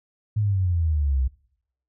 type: exponential sweep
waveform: sine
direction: down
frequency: 109 to 62.5 Hz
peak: -19 dBFS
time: 0.36-1.28 s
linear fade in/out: 10 ms
effects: noise-tail reverb RT60 0.7 s tail -23 dB re dry